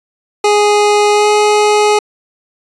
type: tone with pitch glide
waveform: 25% pulse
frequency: 415.3 to 419.4 Hz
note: G#4 to G#4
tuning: 0 to +17 cents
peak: -4 dBFS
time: 0.44-1.99 s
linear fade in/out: 5 ms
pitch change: +17 cents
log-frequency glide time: 1.12-1.28 s
effects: resampled to 22050 Hz